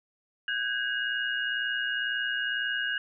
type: tone cluster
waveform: sine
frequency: 1516 / 1638 / 2866 Hz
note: F#6 / G#6 / F7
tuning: +42 / -24 / +44 cents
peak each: -33 / -30 / -33 dBFS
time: 0.48-2.98 s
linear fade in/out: 2 ms
effects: none